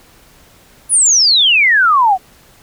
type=exponential sweep; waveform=sine; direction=down; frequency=10390 to 714 Hz; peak=-7 dBFS; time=0.89-2.18 s; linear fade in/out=50 ms; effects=pink hiss -46 dBFS RMS until 2.62 s